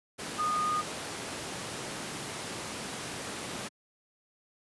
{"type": "tone in noise", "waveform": "sine", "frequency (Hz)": 1229, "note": "D#6", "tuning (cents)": -22, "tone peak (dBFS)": -27, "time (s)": [0.38, 0.82], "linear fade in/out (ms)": 20, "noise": "pink", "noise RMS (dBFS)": -37, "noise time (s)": [0.18, 3.69], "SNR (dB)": 7, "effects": ["high-pass 150 Hz 12 dB/octave", "resampled to 24000 Hz"]}